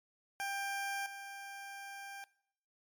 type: tone with level steps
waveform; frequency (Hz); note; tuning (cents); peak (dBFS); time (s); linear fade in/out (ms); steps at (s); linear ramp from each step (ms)
20% pulse; 793; G5; +20; -31 / -40; 0.4-2.24; 0; 1.06; 2
effects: noise-tail reverb RT60 0.7 s tail -22 dB re dry + MP3 96 kbps